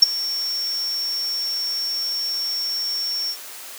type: tone with ADSR envelope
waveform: sine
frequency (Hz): 5480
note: F8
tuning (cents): -34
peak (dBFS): -3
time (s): 0.02-3.37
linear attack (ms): 8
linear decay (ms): 15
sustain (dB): -19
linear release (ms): 72
effects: white hiss -37 dBFS RMS until 3.78 s + high-pass 400 Hz 12 dB/octave